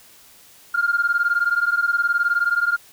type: beating tone pair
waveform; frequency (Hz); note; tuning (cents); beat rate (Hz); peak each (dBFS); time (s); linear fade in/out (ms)
sine; 1396.9 / 1415.9; F6 / F6; 0 / +23; 19; -19; 0.74-2.77; 10
effects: tanh soft clip ceiling -11 dBFS + white hiss -49 dBFS RMS until 2.92 s